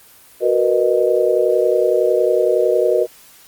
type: chord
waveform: sine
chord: B major seventh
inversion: second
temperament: just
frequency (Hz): 370.4 / 463 / 493.9 / 617.4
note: F#4 / A#4 / B4 / D#5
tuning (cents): +2 / -12 / 0 / -14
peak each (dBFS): -18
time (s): 0.4-3.07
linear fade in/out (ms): 50
effects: white hiss -46 dBFS RMS until 3.47 s + Opus 24 kbps